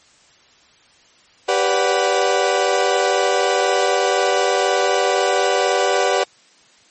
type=chord; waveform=35% pulse; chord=G major seventh; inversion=none; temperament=equal with one note detuned; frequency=392 / 493.9 / 577.9 / 740 Hz; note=G4 / B4 / D5 / F#5; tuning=0 / 0 / -28 / 0 cents; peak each=-19 dBFS; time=1.48-6.24 s; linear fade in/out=10 ms; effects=white hiss -52 dBFS RMS until 6.9 s + MP3 32 kbps